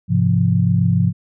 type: chord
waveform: sine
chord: F minor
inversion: first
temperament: equal with one note detuned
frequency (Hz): 103.83 / 130.81 / 173.01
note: Ab2 / C3 / F3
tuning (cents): 0 / 0 / -16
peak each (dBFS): -17 / -18 / -16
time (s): 0.08-1.13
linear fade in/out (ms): 50
effects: none